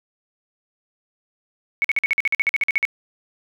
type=tone bursts; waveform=sine; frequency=2217 Hz; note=C#7; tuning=in tune; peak=-15 dBFS; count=15; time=1.82-2.852 s; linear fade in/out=0 ms; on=24 ms; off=48 ms; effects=none